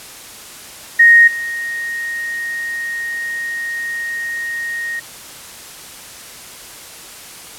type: tone with level steps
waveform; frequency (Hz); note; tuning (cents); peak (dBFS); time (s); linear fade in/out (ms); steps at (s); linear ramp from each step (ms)
sine; 1864.7; A#6; 0; -4 / -20; 0.99-5; 10; 1.27; 10
effects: white hiss -35 dBFS RMS until 7.58 s + low-pass 12000 Hz 12 dB/octave